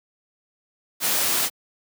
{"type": "noise", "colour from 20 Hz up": "white", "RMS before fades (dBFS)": -22, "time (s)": [1, 1.5], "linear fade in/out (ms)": 50, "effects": ["high-pass 150 Hz 12 dB/octave"]}